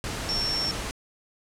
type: tone in noise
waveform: sine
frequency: 5450 Hz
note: F8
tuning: 43 cents flat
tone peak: -25 dBFS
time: 0.29-0.71 s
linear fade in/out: 0 ms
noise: pink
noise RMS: -32 dBFS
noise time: 0.04-0.91 s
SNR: +4 dB
effects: low-pass 9000 Hz 12 dB/octave